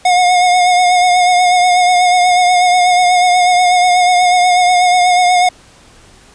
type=tone with vibrato; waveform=square; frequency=721 Hz; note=F#5; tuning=45 cents flat; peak=-8 dBFS; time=0.05-5.49 s; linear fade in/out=5 ms; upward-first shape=triangle; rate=8.2 Hz; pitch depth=36 cents each way; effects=pink hiss -43 dBFS RMS until 6.34 s + resampled to 22050 Hz